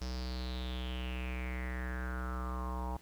square tone with low-pass filter sweep, 62.8 Hz, B1, 30 cents sharp, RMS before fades -38 dBFS, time 0.01-2.97 s, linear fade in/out 5 ms, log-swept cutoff 5400 to 890 Hz, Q 6.8, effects pink hiss -61 dBFS RMS until 3.01 s

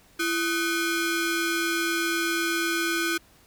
sawtooth ring-modulated tone, 920 Hz, A#5, 23 cents flat, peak -17 dBFS, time 0.19-3.18 s, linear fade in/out 10 ms, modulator 584 Hz, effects pink hiss -57 dBFS RMS until 3.46 s

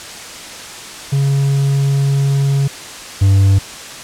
triangle tone pair in turn, 138.59 / 97.77 Hz, C#3 / G2, 0 / -4 cents, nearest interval tritone, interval 604 cents, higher first, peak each -9 / -5 dBFS, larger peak second, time 1.12-2.68 / 3.21-3.59 s, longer first, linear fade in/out 10 ms, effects white hiss -30 dBFS RMS until 4.03 s + low-pass 8000 Hz 12 dB/octave

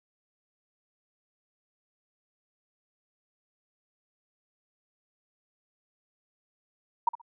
sine tone with echo, 940 Hz, A#5, 14 cents sharp, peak -19 dBFS, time 7.07-7.09 s, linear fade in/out 5 ms, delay 63 ms, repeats 2, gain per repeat -14 dB, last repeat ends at 7.216 s, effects none

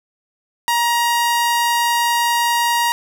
sawtooth tone, 945 Hz, A#5, 23 cents sharp, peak -11 dBFS, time 0.68-2.92 s, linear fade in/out 0 ms, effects none

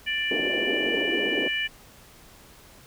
harmonic tone, 589 Hz, D5, 5 cents sharp, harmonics 3 / 4 / 5, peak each -29 / -29 / -29 dBFS, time 0.06-1.68 s, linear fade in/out 20 ms
white band-pass noise, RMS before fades -29 dBFS, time 0.31-1.48 s, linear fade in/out 2 ms, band 280 to 470 Hz, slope 24 dB/octave
effects pink hiss -51 dBFS RMS until 2.86 s

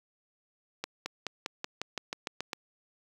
accelerating click train, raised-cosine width 0.2 ms, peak -16 dBFS, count 11, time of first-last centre 0.84-2.532 s, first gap 220 ms, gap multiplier 0.94, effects high-pass 150 Hz 12 dB/octave + 8-bit

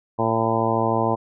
harmonic tone with a mistuned harmonic, 113.4 Hz, A#2, 47 cents flat, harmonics 1 / 2 / 3 / 4 / 5 / 6 / 7 / 8 / 9, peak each -27 / -27 / -27 / -27 / -27 / -27 / -27 / -27 / -27 dBFS, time 0.18-1.16 s, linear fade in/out 20 ms, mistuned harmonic 9, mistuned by -22 cents, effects none

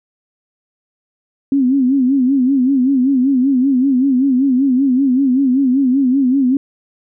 sine tone with vibrato, 263.6 Hz, C4, 13 cents sharp, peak -10 dBFS, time 1.52-6.57 s, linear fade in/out 2 ms, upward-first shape sine, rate 5.2 Hz, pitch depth 110 cents each way, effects none

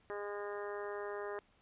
harmonic tone, 204.6 Hz, G#3, 26 cents flat, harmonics 2 / 3 / 4 / 5 / 6 / 7 / 8 / 9, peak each -41 / -47 / -50 / -50 / -50 / -55 / -52 / -53 dBFS, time 0.1-1.39 s, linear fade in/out 0 ms, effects pink hiss -70 dBFS RMS until 1.61 s + resampled to 8000 Hz

